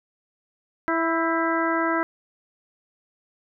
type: harmonic tone with a mistuned harmonic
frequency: 330 Hz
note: E4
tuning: 2 cents sharp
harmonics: 1 / 2 / 3 / 4 / 5 / 6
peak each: -25 / -28 / -28 / -27 / -29 / -32 dBFS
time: 0.88-2.03 s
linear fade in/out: 0 ms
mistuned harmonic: 5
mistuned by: -47 cents
effects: none